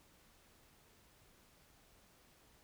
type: silence
effects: pink hiss -67 dBFS RMS until 2.63 s